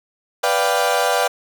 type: chord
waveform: 30% pulse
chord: G dominant seventh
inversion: first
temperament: equal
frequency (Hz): 493.9 / 587.3 / 698.5 / 784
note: B4 / D5 / F5 / G5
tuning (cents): 0 / 0 / 0 / 0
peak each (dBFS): -19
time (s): 0.43-1.28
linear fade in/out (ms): 10
effects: none